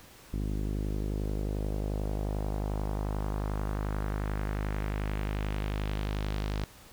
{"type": "tone with low-pass filter sweep", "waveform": "sawtooth", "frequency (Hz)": 51.3, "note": "G#1", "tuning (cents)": -21, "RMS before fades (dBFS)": -32, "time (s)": [0.33, 6.64], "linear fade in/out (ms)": 0, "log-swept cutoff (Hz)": [290, 4700], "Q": 1.5, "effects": ["pink hiss -53 dBFS RMS until 6.92 s"]}